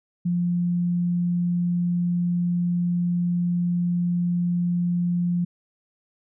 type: tone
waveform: sine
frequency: 175 Hz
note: F3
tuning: 4 cents sharp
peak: -20 dBFS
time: 0.25-5.45 s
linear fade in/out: 10 ms
effects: none